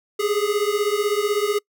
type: beating tone pair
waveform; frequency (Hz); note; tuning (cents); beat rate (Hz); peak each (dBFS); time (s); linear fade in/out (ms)
square; 406.6 / 422.6; G#4 / G#4; -37 / +30; 16; -23; 0.19-1.59; 10
effects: noise-tail reverb RT60 0.1 s tail -26 dB re dry